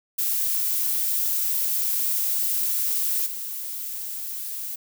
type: noise with level steps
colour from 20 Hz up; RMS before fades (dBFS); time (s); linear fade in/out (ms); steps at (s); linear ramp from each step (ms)
violet; -24 / -32; 0.18-4.76; 10; 3.26; 5
effects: none